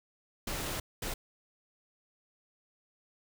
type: noise bursts at uneven times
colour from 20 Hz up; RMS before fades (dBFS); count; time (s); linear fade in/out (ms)
pink; -36; 2; 0.47-0.8 / 1.02-1.14; 5
effects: none